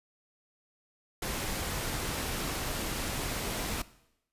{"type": "noise", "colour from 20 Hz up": "pink", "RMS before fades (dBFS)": -34, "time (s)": [1.22, 3.82], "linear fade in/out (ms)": 5, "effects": ["noise-tail reverb RT60 0.8 s tail -18 dB re dry", "resampled to 32000 Hz"]}